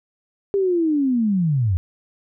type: linear sweep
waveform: sine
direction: down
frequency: 403.4 to 82.6 Hz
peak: -16 dBFS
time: 0.54-1.77 s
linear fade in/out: 0 ms
effects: none